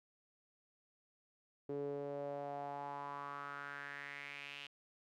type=tone with band-pass filter sweep; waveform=sawtooth; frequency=142.3 Hz; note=C#3; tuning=46 cents sharp; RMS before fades=-45 dBFS; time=1.69-4.67 s; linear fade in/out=5 ms; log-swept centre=390 to 2900 Hz; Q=4.5; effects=none